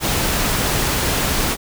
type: noise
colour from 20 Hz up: pink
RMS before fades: -19 dBFS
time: 0-1.57 s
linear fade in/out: 50 ms
effects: none